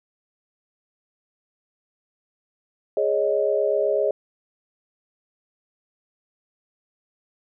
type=chord; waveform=sine; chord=Ab suspended fourth; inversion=none; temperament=equal; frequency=415.3 / 554.4 / 622.3 Hz; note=Ab4 / Db5 / Eb5; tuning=0 / 0 / 0 cents; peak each=-23 dBFS; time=2.97-4.11 s; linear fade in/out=2 ms; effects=none